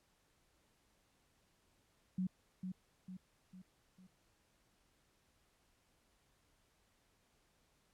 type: tone with echo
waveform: sine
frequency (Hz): 185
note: F#3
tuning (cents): 0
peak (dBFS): -34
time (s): 2.18-2.27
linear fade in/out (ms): 5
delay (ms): 450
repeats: 4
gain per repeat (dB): -6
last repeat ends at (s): 4.07
effects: pink hiss -75 dBFS RMS until 7.93 s + low-pass 12000 Hz 12 dB/octave